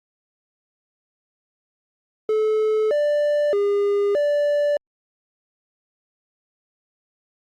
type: tone with pitch steps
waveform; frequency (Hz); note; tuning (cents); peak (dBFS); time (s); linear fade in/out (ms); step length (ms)
triangle; 432.8 / 589 / 405.6 / 584; A4 / D5 / G#4 / D5; -29 / +5 / -41 / -10; -15; 2.29-4.77; 2; 620
effects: Opus 48 kbps